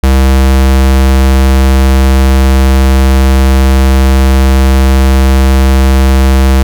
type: tone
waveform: square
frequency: 66.3 Hz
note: C2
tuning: 23 cents sharp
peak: -4 dBFS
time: 0.03-6.63 s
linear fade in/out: 5 ms
effects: none